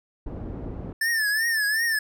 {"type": "low-pass noise", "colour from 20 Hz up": "pink", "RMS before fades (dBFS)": -34, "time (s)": [0.26, 0.93], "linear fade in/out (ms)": 5, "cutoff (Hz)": 480, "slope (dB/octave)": 12}
{"type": "tone with vibrato", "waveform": "square", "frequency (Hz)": 1760, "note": "A6", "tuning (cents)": 0, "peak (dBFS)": -22, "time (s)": [1.01, 1.99], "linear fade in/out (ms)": 5, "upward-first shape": "triangle", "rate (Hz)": 2.7, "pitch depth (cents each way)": 120}
{"effects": []}